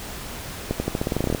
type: accelerating click train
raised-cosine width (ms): 2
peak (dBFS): -9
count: 14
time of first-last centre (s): 0.71-1.348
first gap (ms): 90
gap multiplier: 0.89
effects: pink hiss -35 dBFS RMS until 1.4 s